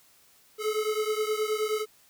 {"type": "beating tone pair", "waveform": "square", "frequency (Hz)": [426.1, 435.6], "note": ["G#4", "A4"], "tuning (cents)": [44, -17], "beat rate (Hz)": 9.5, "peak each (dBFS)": [-29, -31], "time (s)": [0.58, 1.86], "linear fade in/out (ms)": 50, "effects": ["white hiss -60 dBFS RMS until 2.09 s"]}